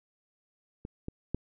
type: clicks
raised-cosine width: 3 ms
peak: -26 / -23 / -17 dBFS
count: 3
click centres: 0.851 / 1.084 / 1.346 s
effects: none